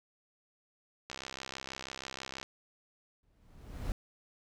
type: click train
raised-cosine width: 0.2 ms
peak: -23 dBFS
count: 89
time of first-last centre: 1.1-2.429 s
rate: 66.2 Hz
type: noise with exponential growth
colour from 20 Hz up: brown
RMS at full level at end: -34 dBFS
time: 3.23-3.92 s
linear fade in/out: 1 ms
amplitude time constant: 150 ms
effects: none